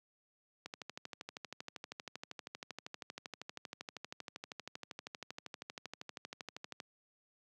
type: click train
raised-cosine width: 0.2 ms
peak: -26 dBFS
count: 79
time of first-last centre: 0.66-6.802 s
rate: 12.7 Hz
effects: high-pass 150 Hz 12 dB/octave